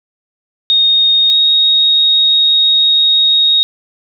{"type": "tone pair in turn", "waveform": "sine", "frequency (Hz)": [3712, 3751], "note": ["A#7", "A#7"], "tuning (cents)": [-8, 10], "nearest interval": "unison", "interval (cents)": 18, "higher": "second", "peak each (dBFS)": -7, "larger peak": "neither", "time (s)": [[0.7, 1.3], [1.3, 3.63]], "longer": "second", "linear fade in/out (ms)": 0, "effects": []}